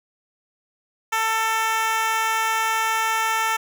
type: tone with high-pass filter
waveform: 10% pulse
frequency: 445.2 Hz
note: A4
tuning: 20 cents sharp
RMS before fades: -22 dBFS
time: 1.12-3.57 s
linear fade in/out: 10 ms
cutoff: 960 Hz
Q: 1.7
effects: none